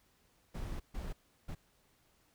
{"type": "noise bursts at uneven times", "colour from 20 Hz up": "brown", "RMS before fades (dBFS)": -40, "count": 3, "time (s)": [[0.54, 0.8], [0.94, 1.13], [1.48, 1.55]], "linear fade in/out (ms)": 10, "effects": ["pink hiss -71 dBFS RMS until 2.34 s"]}